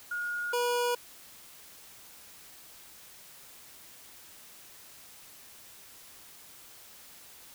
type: tone pair in turn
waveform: sine / 25% pulse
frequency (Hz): 1434 / 484.4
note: F6 / B4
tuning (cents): +45 / -34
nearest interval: octave + perfect fifth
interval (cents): 1879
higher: first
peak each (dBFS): -31 / -23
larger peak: second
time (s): 0.11-0.53 / 0.53-0.95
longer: neither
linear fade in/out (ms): 5
effects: white hiss -52 dBFS RMS until 7.54 s